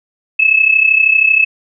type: tone with amplitude modulation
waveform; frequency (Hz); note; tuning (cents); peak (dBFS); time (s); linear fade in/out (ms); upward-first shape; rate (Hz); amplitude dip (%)
sine; 2600; E7; -24; -4; 0.39-1.45; 10; sine; 32.8; 75
effects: none